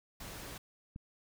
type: noise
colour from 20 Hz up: pink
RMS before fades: -46 dBFS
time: 0.2-0.58 s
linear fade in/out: 5 ms
type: click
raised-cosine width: 5 ms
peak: -32 dBFS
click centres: 0.961 s
effects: none